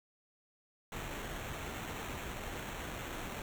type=noise with sample-and-hold; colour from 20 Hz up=pink; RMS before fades=-42 dBFS; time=0.92-3.42 s; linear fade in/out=2 ms; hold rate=4900 Hz; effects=none